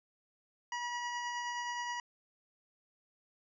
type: tone with tremolo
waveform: 25% pulse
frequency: 965 Hz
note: B5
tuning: 40 cents flat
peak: -31 dBFS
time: 0.72-2 s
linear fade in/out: 2 ms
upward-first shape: triangle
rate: 9.5 Hz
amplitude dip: 30%
effects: resampled to 16000 Hz